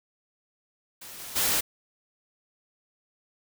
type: noise with level steps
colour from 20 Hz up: white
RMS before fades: -43 / -40 / -25 dBFS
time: 1.01-1.61 s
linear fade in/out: 10 ms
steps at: 1.18 / 1.35 s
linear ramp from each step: 20 ms
effects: none